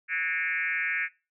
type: tone with frequency modulation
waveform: sine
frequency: 1982 Hz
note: B6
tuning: 6 cents sharp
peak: -26 dBFS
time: 0.08-1.09 s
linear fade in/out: 50 ms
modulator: 170 Hz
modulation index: 2.7
effects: noise-tail reverb RT60 0.3 s tail -20 dB re dry